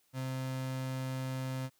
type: tone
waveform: 35% pulse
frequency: 130.81 Hz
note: C3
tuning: in tune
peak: -33 dBFS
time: 0.13-1.7 s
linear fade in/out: 50 ms
effects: white hiss -72 dBFS RMS until 1.79 s